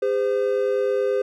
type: tone pair together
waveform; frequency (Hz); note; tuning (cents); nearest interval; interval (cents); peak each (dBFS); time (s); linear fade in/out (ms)
triangle; 404.9 / 514; G#4 / C5; -44 / -31; major third; 413; -20; 0.02-1.22; 5
effects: none